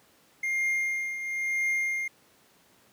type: tone with tremolo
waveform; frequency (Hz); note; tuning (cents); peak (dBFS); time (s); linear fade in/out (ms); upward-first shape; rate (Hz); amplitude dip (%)
triangle; 2118; C7; +21; -22; 0.43-2.08; 5; triangle; 0.99; 65
effects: pink hiss -61 dBFS RMS until 2.92 s + high-pass 150 Hz 12 dB/octave